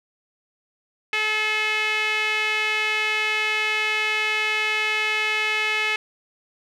sawtooth tone with band-pass filter, 430 Hz, A4, 40 cents flat, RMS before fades -23 dBFS, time 1.13-5.96 s, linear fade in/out 2 ms, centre 2400 Hz, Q 3.6, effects none

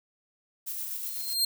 violet noise with tremolo, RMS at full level -34 dBFS, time 0.66-1.35 s, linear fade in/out 20 ms, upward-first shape square, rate 8.1 Hz, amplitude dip 25%
sawtooth tone with exponential growth, 4194 Hz, C8, 3 cents sharp, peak -18 dBFS, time 0.99-1.45 s, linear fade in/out 5 ms, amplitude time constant 99 ms
effects none

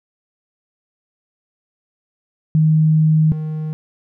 sine / triangle tone pair in turn, 156.5 / 155.42 Hz, D#3 / D#3, +10 / -2 cents, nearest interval unison, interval 12 cents, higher first, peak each -10 / -19 dBFS, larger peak first, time 2.55-3.32 / 3.32-3.73 s, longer first, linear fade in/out 0 ms, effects none

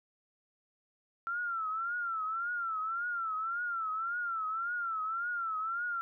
sine tone with vibrato, 1355 Hz, E6, 47 cents sharp, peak -32 dBFS, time 1.27-6.01 s, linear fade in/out 0 ms, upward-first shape triangle, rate 1.8 Hz, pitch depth 130 cents each way, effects none

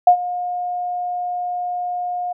sine tone with ADSR envelope, 715 Hz, F5, 41 cents sharp, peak -4 dBFS, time 0.07-2.33 s, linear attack 4 ms, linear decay 87 ms, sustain -17 dB, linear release 10 ms, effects none

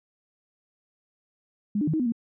sine tone with pitch steps, 206.8 / 297.6 / 157 / 315.6 / 247.9 / 231.7 Hz, G#3 / D4 / D#3 / D#4 / B3 / A#3, -7 / +23 / +16 / +25 / +7 / -10 cents, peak -22 dBFS, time 1.75-2.122 s, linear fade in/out 5 ms, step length 62 ms, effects none

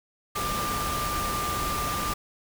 sine tone in noise, 1190 Hz, D6, 22 cents sharp, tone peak -29 dBFS, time 0.35-2.14 s, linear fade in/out 10 ms, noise pink, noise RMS -31 dBFS, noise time 0.35-2.14 s, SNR -1 dB, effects none

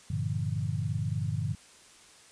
sine chord, G minor seventh, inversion none, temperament equal with one note detuned, 98 / 116.54 / 146.83 / 170.23 Hz, G2 / Bb2 / D3 / F3, 0 / 0 / 0 / -44 cents, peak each -33 / -33 / -33 / -38 dBFS, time 0.1-1.55 s, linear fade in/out 5 ms, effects white hiss -55 dBFS RMS until 2.31 s + resampled to 22050 Hz

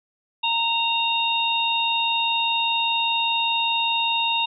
harmonic tone, 925 Hz, A#5, 14 cents flat, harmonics 1 / 3 / 4, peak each -24 / -24 / -24 dBFS, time 0.43-4.46 s, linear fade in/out 10 ms, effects none

